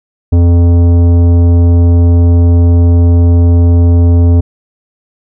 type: tone with tanh clipping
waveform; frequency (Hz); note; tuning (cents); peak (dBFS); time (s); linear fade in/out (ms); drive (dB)
sine; 86; F2; -26; -5; 0.32-4.41; 10; 13
effects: none